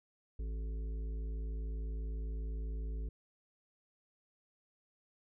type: harmonic tone with a mistuned harmonic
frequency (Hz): 53.8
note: A1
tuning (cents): -38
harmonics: 1 / 3 / 5 / 7 / 8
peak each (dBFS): -36 / -53 / -56 / -59 / -57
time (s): 0.39-3.09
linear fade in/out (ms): 5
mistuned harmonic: 8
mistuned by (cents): +25
effects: none